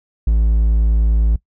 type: tone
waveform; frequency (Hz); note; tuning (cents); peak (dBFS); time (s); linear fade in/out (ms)
triangle; 55; A1; 0; -9; 0.27-1.36; 5
effects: noise-tail reverb RT60 0.1 s tail -20 dB re dry

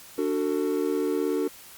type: chord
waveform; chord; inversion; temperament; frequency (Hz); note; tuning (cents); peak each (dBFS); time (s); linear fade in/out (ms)
triangle; D major; none; equal with one note detuned; 293.7 / 370 / 449.2; D4 / F#4 / A4; 0 / 0 / +36; -26; 0.18-1.48; 5
effects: white hiss -47 dBFS RMS until 1.77 s + Opus 48 kbps

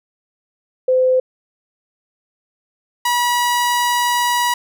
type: tone pair in turn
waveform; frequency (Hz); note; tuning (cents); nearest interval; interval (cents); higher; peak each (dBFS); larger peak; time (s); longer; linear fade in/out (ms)
sine / sawtooth; 513 / 968.4; C5 / B5; -34 / -34; major seventh; 1100; second; -11; neither; 0.88-1.2 / 3.05-4.54; second; 5
effects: none

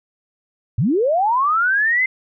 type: linear sweep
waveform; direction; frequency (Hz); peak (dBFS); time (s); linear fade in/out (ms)
sine; up; 90 to 2093; -14; 0.78-2.06; 5
effects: none

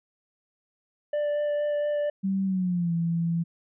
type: tone with vibrato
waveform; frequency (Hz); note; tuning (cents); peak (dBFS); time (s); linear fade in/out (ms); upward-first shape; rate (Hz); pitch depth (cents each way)
triangle; 589; D5; +5; -22; 1.13-2.1; 5; sine; 4.3; 9
type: tone with pitch glide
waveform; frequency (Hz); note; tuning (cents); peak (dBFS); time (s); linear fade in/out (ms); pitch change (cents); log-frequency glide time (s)
sine; 192.9 to 167.93; G3 to E3; -28 to +32; -23; 2.23-3.44; 20; -240; 2.45-2.93
effects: resampled to 8000 Hz

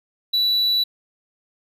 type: tone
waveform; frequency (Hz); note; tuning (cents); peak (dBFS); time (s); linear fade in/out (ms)
triangle; 3946; B7; -2; -15; 0.33-0.84; 10
effects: none

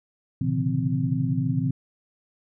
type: tone cluster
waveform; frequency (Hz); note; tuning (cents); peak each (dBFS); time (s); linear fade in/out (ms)
sine; 117.6 / 133 / 144.1 / 167.9 / 259; A#2 / C3 / D3 / E3 / C4; +16 / +29 / -33 / +32 / -17; -28; 0.41-1.71; 5
effects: none

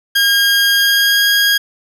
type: tone with pitch glide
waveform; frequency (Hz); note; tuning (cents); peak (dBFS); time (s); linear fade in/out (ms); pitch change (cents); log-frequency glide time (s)
20% pulse; 1620 to 1634.1; G#6 to G#6; -43 to -28; -5; 0.15-1.58; 10; +15; 0.75-1.27
effects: none

